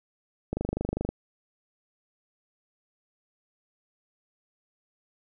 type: click train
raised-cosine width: 2 ms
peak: -15 dBFS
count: 15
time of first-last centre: 0.53-1.09 s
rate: 25 Hz
effects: none